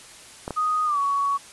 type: clicks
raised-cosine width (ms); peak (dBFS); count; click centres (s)
1; -15; 2; 0.479 / 0.507
type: tone with pitch glide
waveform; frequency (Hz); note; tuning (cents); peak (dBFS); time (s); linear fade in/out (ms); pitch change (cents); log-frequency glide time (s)
sine; 1244.5 to 1121.6; D#6 to C#6; 0 to +20; -20; 0.56-1.38; 20; -180; 0.85-0.99
effects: white hiss -45 dBFS RMS until 1.52 s + resampled to 24000 Hz